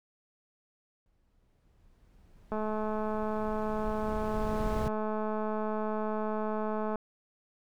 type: noise with exponential growth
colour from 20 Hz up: brown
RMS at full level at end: -31 dBFS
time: 1.06-4.88 s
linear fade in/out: 1 ms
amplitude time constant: 830 ms
type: click train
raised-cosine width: 1 ms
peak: -21 dBFS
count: 955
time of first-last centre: 2.52-6.957 s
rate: 215 Hz
effects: none